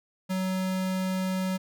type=tone; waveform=square; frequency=187.2 Hz; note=F#3; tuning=20 cents sharp; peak=-27 dBFS; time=0.29-1.58 s; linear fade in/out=20 ms; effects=none